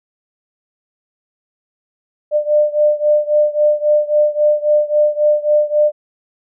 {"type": "beating tone pair", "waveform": "sine", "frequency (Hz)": [597, 600.7], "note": ["D5", "D5"], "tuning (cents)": [28, 39], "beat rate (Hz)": 3.7, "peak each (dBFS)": [-13, -15], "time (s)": [2.31, 5.92], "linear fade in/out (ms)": 50, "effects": []}